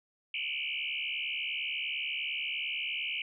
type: tone with frequency modulation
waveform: sine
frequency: 2643 Hz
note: E7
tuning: 4 cents sharp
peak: -32 dBFS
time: 0.34-3.22 s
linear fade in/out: 2 ms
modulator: 71.4 Hz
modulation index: 5.4
effects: none